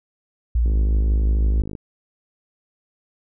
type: tone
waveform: sine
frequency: 58.27 Hz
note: A#1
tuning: in tune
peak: -15 dBFS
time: 0.55-1.62 s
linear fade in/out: 5 ms
type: click train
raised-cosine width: 3 ms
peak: -19 dBFS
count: 58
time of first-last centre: 0.66-1.752 s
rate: 52.2 Hz
effects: none